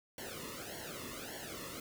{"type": "noise with flanger", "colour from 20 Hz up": "pink", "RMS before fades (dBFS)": -45, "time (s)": [0.18, 1.8], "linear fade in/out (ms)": 2, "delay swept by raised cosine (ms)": [0.8, 1.31], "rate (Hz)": 1.7, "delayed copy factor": -0.95, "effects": []}